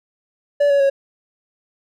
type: tone with pitch steps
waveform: triangle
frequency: 576 / 563.2 / 550.6 Hz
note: D5 / C#5 / C#5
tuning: -34 / +27 / -12 cents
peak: -10 dBFS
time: 0.6-0.9 s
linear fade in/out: 10 ms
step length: 100 ms
effects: none